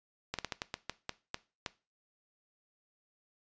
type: slowing click train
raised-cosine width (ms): 0.2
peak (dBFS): -17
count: 10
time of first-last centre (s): 0.34-1.662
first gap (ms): 47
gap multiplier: 1.27
effects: noise-tail reverb RT60 0.3 s tail -18 dB re dry + resampled to 16000 Hz